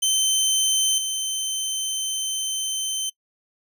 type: tone with level steps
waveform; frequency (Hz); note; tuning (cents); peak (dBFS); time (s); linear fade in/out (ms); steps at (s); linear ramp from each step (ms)
20% pulse; 3088; G7; -27; -13 / -19; 0.02-3.1; 10; 0.98; 2
effects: noise-tail reverb RT60 0.1 s tail -23 dB re dry